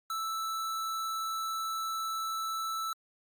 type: tone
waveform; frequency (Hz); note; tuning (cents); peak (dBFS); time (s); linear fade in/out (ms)
square; 1318.5; E6; 0; -33; 0.1-2.93; 2
effects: Opus 48 kbps